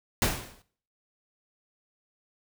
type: noise with exponential decay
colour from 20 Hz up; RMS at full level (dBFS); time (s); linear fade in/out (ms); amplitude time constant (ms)
pink; -22; 0.22-0.62; 1; 86
effects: noise-tail reverb RT60 0.5 s tail -17 dB re dry